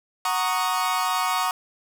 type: chord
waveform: 40% pulse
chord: D# minor seventh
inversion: first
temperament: equal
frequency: 740 / 932.3 / 1108.7 / 1244.5 Hz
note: F#5 / A#5 / C#6 / D#6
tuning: 0 / 0 / 0 / 0 cents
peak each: -27 / -27 / -26 / -27 dBFS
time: 0.25-1.51 s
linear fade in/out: 2 ms
effects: none